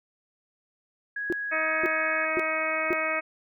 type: tone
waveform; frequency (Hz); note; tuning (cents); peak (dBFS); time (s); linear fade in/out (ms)
sine; 1661.2; G#6; 0; -29; 1.16-2.25; 5
type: tone bursts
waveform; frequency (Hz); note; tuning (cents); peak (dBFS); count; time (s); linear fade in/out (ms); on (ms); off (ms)
sine; 349.8; F4; +3; -23; 4; 1.3-2.93; 0; 25; 510
type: harmonic tone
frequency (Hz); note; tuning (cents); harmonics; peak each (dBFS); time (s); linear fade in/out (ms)
316.2; D#4; +28; 1 / 2 / 3 / 4 / 5 / 6 / 7 / 8; -40 / -31 / -41 / -32 / -36 / -34 / -30 / -34; 1.51-3.21; 20
effects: none